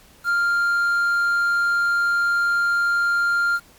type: tone with quantisation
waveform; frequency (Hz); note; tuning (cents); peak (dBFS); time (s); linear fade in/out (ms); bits
triangle; 1396.9; F6; 0; -15; 0.24-3.6; 50; 7
effects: pink hiss -51 dBFS RMS until 3.78 s + MP3 96 kbps